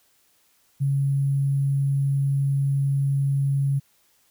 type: tone with sample-and-hold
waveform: sine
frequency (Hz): 138.59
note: C#3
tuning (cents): 0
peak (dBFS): -19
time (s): 0.8-3.8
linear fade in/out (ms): 20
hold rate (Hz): 11025
effects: white hiss -63 dBFS RMS until 4.3 s